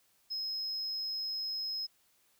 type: tone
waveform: sine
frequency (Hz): 5130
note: E8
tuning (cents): -48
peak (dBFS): -32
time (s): 0.3-1.87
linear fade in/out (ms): 20
effects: tanh soft clip ceiling -32 dBFS + white hiss -70 dBFS RMS until 2.39 s